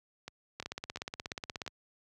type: two click trains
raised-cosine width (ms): 0.2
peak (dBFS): -24 / -20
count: 5 / 19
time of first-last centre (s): 0.28-1.664 / 0.6-1.678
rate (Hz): 2.89 / 16.7
effects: high-pass 60 Hz 12 dB/octave